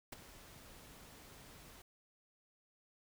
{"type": "noise with ADSR envelope", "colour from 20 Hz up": "pink", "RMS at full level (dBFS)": -44, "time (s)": [0.12, 1.82], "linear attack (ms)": 7, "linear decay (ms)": 16, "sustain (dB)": -13, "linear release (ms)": 4, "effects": []}